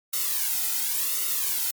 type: noise with flanger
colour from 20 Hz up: blue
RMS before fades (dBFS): -26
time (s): 0.13-1.71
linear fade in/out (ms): 5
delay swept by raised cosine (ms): 1.2 to 1.81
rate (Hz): 0.92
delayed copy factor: -0.95
effects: MP3 96 kbps